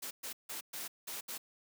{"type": "noise bursts at uneven times", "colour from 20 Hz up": "white", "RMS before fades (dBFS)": -42, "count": 6, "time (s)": [[0.02, 0.11], [0.23, 0.33], [0.49, 0.61], [0.73, 0.88], [1.07, 1.21], [1.28, 1.38]], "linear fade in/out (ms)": 10, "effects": ["high-pass 200 Hz 12 dB/octave"]}